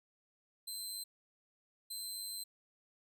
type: tone bursts at uneven times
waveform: 20% pulse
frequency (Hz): 4099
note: C8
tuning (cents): -36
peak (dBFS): -35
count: 2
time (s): 0.67-1.04 / 1.9-2.44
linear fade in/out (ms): 10
effects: none